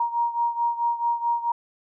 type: beating tone pair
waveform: sine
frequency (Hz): 940 / 944.6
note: A#5 / A#5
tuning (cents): +14 / +23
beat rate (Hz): 4.6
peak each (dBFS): -23 / -27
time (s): 0-1.52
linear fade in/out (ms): 5
effects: none